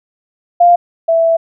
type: tone pair in turn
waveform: sine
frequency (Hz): 698.5 / 660.5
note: F5 / E5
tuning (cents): 0 / +3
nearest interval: minor second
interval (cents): 97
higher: first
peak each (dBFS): -4 / -8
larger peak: first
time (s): 0.6-0.76 / 1.08-1.37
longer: second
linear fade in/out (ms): 10
effects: none